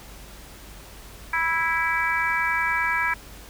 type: harmonic tone with a mistuned harmonic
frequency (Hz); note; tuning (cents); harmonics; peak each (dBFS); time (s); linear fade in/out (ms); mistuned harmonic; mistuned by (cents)
329.6; E4; 0; 3 / 4 / 5 / 6 / 7; -27 / -30 / -25 / -30 / -27; 1.33-3.14; 5; 3; -16
effects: added 50 Hz sine -45 dBFS peak until 3.49 s + pink hiss -45 dBFS RMS until 3.49 s